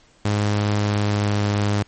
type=tone with pitch glide; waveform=sawtooth; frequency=103.83 to 102.93 Hz; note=G#2 to G#2; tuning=0 to -15 cents; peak=-14 dBFS; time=0.25-1.83 s; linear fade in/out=5 ms; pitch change=-15 cents; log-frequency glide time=0.71-1.47 s; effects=pink hiss -55 dBFS RMS until 1.87 s + MP3 32 kbps